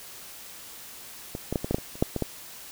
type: clicks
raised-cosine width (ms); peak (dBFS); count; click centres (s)
2; -19 / -14 / -11 / -16 / -12 / -9 / -23 / -29 / -7 / -14 / -12; 11; 1.351 / 1.526 / 1.558 / 1.645 / 1.71 / 1.745 / 1.784 / 1.955 / 2.025 / 2.163 / 2.223
effects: white hiss -44 dBFS RMS until 2.71 s